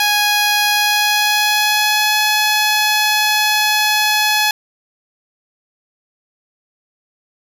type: tone with pitch glide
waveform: 10% pulse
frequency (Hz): 830.6 to 848.1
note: G#5 to G#5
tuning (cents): 0 to +36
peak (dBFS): -4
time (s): 0-4.51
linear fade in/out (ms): 2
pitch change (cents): +36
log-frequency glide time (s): 0.71-2.17
effects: none